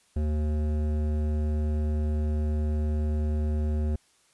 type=tone with hard clipping; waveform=sine; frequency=75.8 Hz; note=D#2; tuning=45 cents flat; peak=-26 dBFS; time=0.16-3.96 s; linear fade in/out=5 ms; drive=13 dB; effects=white hiss -64 dBFS RMS until 4.33 s + resampled to 24000 Hz